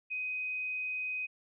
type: tone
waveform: sine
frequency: 2509 Hz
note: D#7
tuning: 14 cents sharp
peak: -33 dBFS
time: 0.1-1.27 s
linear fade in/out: 20 ms
effects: none